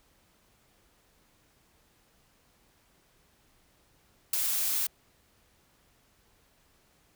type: noise with ADSR envelope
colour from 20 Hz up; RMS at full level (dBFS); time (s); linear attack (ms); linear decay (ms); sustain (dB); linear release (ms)
blue; -24; 4.33-4.87; 5; 7; -5; 6
effects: pink hiss -66 dBFS RMS until 7.15 s